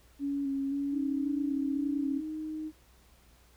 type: tone with vibrato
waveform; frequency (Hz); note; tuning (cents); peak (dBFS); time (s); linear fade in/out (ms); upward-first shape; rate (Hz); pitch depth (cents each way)
sine; 277.7; C#4; +3; -29; 0.19-2.22; 50; square; 1.9; 22
type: tone with pitch glide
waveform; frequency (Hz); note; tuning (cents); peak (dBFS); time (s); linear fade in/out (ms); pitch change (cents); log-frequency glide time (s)
sine; 308.3 to 311; D#4 to D#4; -16 to -1; -34; 0.91-2.72; 50; +15; 1.08-1.85
effects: added 60 Hz sine -60 dBFS peak until 3.56 s + pink hiss -63 dBFS RMS until 3.56 s